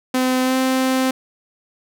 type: tone with pitch glide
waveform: sawtooth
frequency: 256.3 to 260.6 Hz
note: C4 to C4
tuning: -36 to -7 cents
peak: -12 dBFS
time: 0.14-1.11 s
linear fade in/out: 5 ms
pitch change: +29 cents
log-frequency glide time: 0.42-0.56 s
effects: none